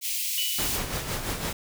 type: high-pass noise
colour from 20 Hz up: white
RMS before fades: -29 dBFS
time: 0.01-0.8 s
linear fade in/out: 50 ms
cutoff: 2200 Hz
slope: 48 dB/octave
type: tone with exponential decay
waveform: sine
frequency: 2960 Hz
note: F#7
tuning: in tune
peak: -25 dBFS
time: 0.38-1.07 s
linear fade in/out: 0 ms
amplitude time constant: 150 ms
type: noise with tremolo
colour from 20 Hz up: pink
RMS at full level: -29 dBFS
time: 0.58-1.53 s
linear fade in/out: 5 ms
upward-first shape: sine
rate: 5.9 Hz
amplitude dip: 50%
effects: none